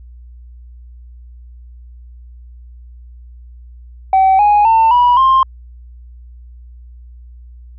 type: tone with pitch steps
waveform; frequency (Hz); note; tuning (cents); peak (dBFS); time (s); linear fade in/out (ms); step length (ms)
sine; 765 / 829.4 / 899.3 / 975 / 1057.2; G5 / G#5 / A5 / B5 / C6; -42 / -3 / +38 / -23 / +18; -5; 4.13-5.43; 2; 260
effects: tanh soft clip ceiling -5 dBFS + added 60 Hz sine -34 dBFS peak until 7.78 s